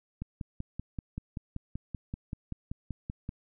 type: click train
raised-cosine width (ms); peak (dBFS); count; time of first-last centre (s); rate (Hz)
5; -23; 17; 0.22-3.291; 5.21
effects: none